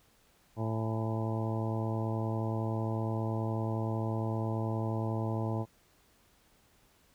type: harmonic tone with a mistuned harmonic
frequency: 111.2 Hz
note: A2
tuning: 19 cents sharp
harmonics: 1 / 2 / 3 / 4 / 5 / 6 / 7 / 8 / 9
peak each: -32 / -38 / -39 / -43 / -43 / -43 / -45 / -46 / -46 dBFS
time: 0.56-5.66 s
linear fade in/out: 50 ms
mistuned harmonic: 7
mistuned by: +79 cents
effects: pink hiss -66 dBFS RMS until 7.14 s